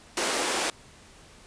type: high-pass noise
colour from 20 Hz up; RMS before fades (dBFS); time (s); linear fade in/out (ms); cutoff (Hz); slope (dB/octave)
pink; -27; 0.17-0.7; 2; 300; 24
effects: pink hiss -52 dBFS RMS until 1.46 s + resampled to 22050 Hz